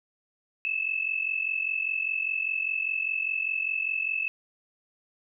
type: tone pair together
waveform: sine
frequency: 2592 / 2637 Hz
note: E7 / E7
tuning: -30 / 0 cents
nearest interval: unison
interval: 30 cents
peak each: -29 / -29 dBFS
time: 0.65-4.28 s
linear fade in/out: 0 ms
effects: none